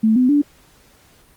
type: tone with pitch steps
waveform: sine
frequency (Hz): 220 / 252.7 / 290.3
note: A3 / B3 / D4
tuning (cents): 0 / +40 / -20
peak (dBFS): -11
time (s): 0.03-0.42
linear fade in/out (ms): 10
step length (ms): 130
effects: pink hiss -52 dBFS RMS until 1.36 s + Opus 32 kbps